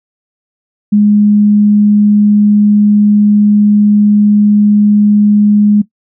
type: tone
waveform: sine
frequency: 207.7 Hz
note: G#3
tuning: in tune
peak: -4 dBFS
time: 0.92-5.82 s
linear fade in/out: 10 ms
effects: noise-tail reverb RT60 0.1 s tail -17 dB re dry